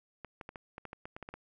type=clicks; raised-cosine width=0.5 ms; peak=-28 dBFS; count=12; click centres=0.247 / 0.412 / 0.491 / 0.558 / 0.781 / 0.853 / 0.931 / 1.055 / 1.165 / 1.227 / 1.289 / 1.34 s; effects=none